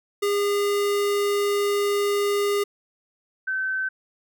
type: tone pair in turn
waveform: square / sine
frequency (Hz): 406.6 / 1535.1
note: G#4 / G6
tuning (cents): -37 / -37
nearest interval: octave + major seventh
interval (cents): 2300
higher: second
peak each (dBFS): -21 / -23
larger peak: first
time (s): 0.22-2.64 / 3.47-3.89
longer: first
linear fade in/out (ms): 10
effects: none